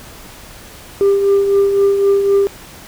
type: tone with tremolo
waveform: sine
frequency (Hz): 397.5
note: G4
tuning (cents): +24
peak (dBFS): -5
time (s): 1.01-2.47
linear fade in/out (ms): 0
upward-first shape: triangle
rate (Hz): 3.9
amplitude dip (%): 60
effects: tanh soft clip ceiling -7 dBFS + pink hiss -37 dBFS RMS until 2.87 s